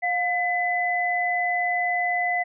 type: tone pair together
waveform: sine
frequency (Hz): 710 / 2008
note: F5 / B6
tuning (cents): +28 / +28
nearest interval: octave + tritone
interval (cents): 1800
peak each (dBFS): -24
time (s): 0.02-2.44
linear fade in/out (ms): 20
effects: none